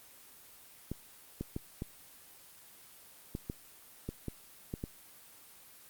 clicks, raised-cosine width 3 ms, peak -23 dBFS, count 10, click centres 0.916 / 1.41 / 1.564 / 1.821 / 3.351 / 3.499 / 4.09 / 4.283 / 4.739 / 4.839 s, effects white hiss -56 dBFS RMS until 5.89 s + Opus 24 kbps

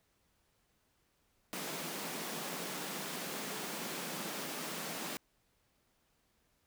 pink high-pass noise, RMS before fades -41 dBFS, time 1.53-5.17 s, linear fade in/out 0 ms, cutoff 160 Hz, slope 48 dB/octave, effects pink hiss -75 dBFS RMS until 6.66 s

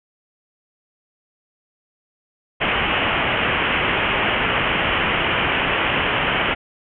white low-pass noise, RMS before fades -20 dBFS, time 2.6-6.55 s, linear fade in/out 20 ms, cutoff 3100 Hz, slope 96 dB/octave, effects none

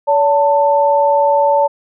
sine tone pair together, 570 / 889.8 Hz, C#5 / A5, +48 / +19 cents, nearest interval minor sixth, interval 771 cents, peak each -12 dBFS, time 0.07-1.68 s, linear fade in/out 20 ms, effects none

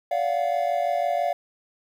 triangle tone cluster, 576 / 695 / 741 Hz, D5 / F5 / F#5, -34 / -9 / +2 cents, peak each -25 / -22 / -27 dBFS, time 0.11-1.33 s, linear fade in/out 5 ms, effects 9-bit

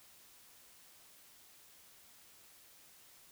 silence, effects white hiss -61 dBFS RMS until 3.31 s

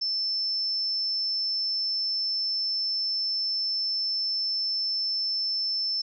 sine tone, 5300 Hz, E8, 9 cents sharp, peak -25 dBFS, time 0.01-6.02 s, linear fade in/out 10 ms, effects none

